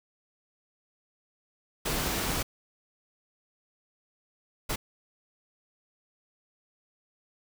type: noise bursts at uneven times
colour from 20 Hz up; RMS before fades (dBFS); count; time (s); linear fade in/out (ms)
pink; -30; 2; 1.85-2.43 / 4.69-4.76; 10
effects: none